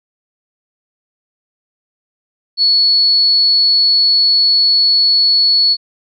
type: tone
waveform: sine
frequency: 4400 Hz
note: C#8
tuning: 14 cents flat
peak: -8 dBFS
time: 2.57-5.77 s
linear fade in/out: 50 ms
effects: none